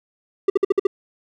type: tone bursts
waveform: triangle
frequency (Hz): 392.6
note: G4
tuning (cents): +3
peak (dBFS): -10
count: 6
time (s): 0.48-0.87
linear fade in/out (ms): 5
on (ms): 20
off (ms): 54
effects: none